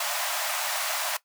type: high-pass noise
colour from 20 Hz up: pink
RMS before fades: -29 dBFS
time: 0-1.17 s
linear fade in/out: 5 ms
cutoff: 590 Hz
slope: 96 dB/octave
effects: noise-tail reverb RT60 0.1 s tail -17 dB re dry